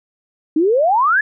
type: exponential sweep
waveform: sine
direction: up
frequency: 296.4 to 1755 Hz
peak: -11 dBFS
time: 0.56-1.21 s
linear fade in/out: 5 ms
effects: none